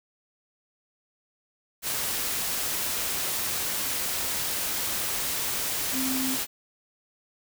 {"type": "tone in noise", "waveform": "sine", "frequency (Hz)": 261.6, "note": "C4", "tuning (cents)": 0, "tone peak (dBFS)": -28, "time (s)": [5.92, 6.38], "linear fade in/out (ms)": 50, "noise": "white", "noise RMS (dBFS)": -29, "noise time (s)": [1.82, 6.47], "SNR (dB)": -2, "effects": []}